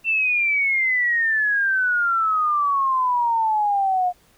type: exponential sweep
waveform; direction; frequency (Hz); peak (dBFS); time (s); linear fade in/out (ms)
sine; down; 2700 to 710; -17; 0.04-4.13; 50
effects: pink hiss -57 dBFS RMS until 4.37 s